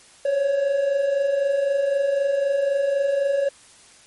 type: tone pair together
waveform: triangle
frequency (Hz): 536.1 / 560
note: C5 / C#5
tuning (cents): +42 / +18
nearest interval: minor second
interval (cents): 76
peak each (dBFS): -25 / -17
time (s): 0.25-3.49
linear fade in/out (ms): 5
effects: white hiss -50 dBFS RMS until 4.06 s + MP3 48 kbps